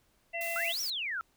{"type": "harmonic tone", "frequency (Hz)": 676, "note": "E5", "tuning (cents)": 43, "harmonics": [1, 3, 4], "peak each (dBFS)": [-37, -37, -37], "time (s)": [0.33, 0.73], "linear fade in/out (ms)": 20}
{"type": "noise", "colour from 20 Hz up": "blue", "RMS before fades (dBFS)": -41, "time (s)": [0.41, 0.9], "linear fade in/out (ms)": 0}
{"type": "exponential two-way sweep", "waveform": "sine", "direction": "up then down", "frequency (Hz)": [1300, 5920, 1300], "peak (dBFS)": -32, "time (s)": [0.56, 1.21], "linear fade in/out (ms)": 0, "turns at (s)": 0.81}
{"effects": ["pink hiss -70 dBFS RMS until 1.36 s"]}